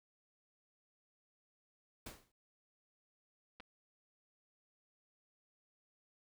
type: noise with exponential decay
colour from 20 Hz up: pink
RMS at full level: -45 dBFS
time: 2.06-2.32 s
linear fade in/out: 5 ms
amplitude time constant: 56 ms
type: clicks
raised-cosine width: 0.3 ms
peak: -36 dBFS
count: 2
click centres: 3.6 / 3.604 s
effects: none